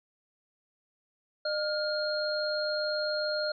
sine tone cluster, 607 / 1418 / 4234 Hz, D#5 / F6 / C8, -43 / +26 / +20 cents, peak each -30 / -35 / -34 dBFS, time 1.45-3.52 s, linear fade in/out 5 ms, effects none

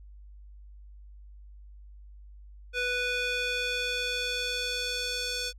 square tone with band-pass filter sweep, 493.9 Hz, B4, in tune, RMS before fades -31 dBFS, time 2.73-5.53 s, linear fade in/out 50 ms, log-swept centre 2300 to 4800 Hz, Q 1.5, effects added 50 Hz sine -46 dBFS peak until 5.58 s

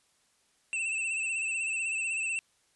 square tone with vibrato, 2656 Hz, E7, 12 cents sharp, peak -30 dBFS, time 0.73-2.39 s, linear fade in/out 0 ms, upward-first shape sine, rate 16 Hz, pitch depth 50 cents each way, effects white hiss -69 dBFS RMS until 2.75 s + resampled to 24000 Hz

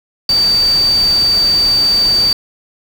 sine tone in noise, 4623 Hz, D8, 28 cents flat, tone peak -9 dBFS, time 0.29-2.33 s, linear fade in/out 2 ms, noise pink, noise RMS -25 dBFS, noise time 0.29-2.33 s, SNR +13 dB, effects none

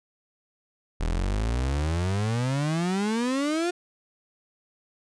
35% pulse exponential sweep, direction up, 38.3 to 359.6 Hz, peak -22 dBFS, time 1-3.71 s, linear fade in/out 10 ms, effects resampled to 22050 Hz

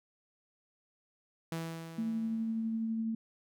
sawtooth tone with exponential decay, 164.3 Hz, E3, 5 cents flat, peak -30 dBFS, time 1.52-3.04 s, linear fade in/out 2 ms, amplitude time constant 330 ms
sine tone with tremolo, 224.3 Hz, A3, 34 cents sharp, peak -30 dBFS, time 1.98-3.15 s, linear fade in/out 5 ms, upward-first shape triangle, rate 12 Hz, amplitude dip 25%
effects none

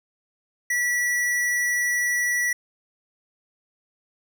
sine tone with hard clipping, 1948 Hz, B6, 24 cents flat, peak -22 dBFS, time 0.7-2.53 s, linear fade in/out 5 ms, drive 17 dB, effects none

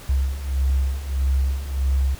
sine beating tone pair, 66 / 67.6 Hz, C2 / C#2, +16 / -43 cents, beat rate 1.6 Hz, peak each -24 / -20 dBFS, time 0.09-2.15 s, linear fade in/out 5 ms, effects pink hiss -42 dBFS RMS until 2.19 s

